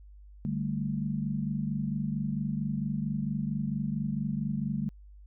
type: chord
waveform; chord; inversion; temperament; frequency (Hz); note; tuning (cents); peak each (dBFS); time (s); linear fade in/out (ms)
sine; D suspended fourth; none; just; 146.83 / 195.78 / 220.2; D3 / G3 / A3; 0 / -2 / +2; -33; 0.45-4.89; 0
effects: added 50 Hz sine -48 dBFS peak until 5.26 s